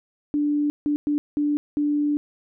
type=tone bursts at uneven times; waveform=sine; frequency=293.7 Hz; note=D4; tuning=in tune; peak=-19 dBFS; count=5; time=0.34-0.7 / 0.86-0.96 / 1.07-1.18 / 1.37-1.57 / 1.77-2.17 s; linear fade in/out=0 ms; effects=none